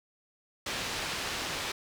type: low-pass noise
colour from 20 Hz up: white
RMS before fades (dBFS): -35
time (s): 0.66-1.72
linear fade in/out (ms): 5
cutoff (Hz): 4200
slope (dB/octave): 12
effects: none